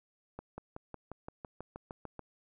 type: accelerating click train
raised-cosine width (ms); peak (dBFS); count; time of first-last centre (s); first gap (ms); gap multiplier
1; -28; 12; 0.39-2.193; 190; 0.97
effects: none